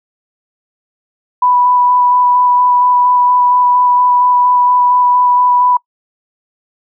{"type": "tone with vibrato", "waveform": "sine", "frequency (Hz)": 987.8, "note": "B5", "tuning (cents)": 0, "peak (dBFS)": -7, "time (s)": [1.42, 5.77], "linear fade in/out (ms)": 5, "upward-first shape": "square", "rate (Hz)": 4.3, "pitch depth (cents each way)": 8, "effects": ["noise-tail reverb RT60 0.1 s tail -25 dB re dry"]}